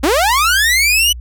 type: linear sweep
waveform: sawtooth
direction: up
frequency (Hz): 246.9 to 2996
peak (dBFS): -7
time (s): 0.03-1.13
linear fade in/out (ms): 10
effects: added 60 Hz sine -26 dBFS peak until 1.2 s